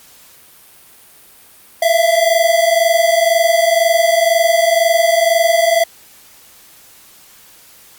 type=tone pair together; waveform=square; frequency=658 / 680 Hz; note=E5 / F5; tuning=-3 / -46 cents; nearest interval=minor second; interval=57 cents; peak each=-14 dBFS; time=1.82-5.84 s; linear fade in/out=5 ms; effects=white hiss -44 dBFS RMS until 7.98 s + Opus 48 kbps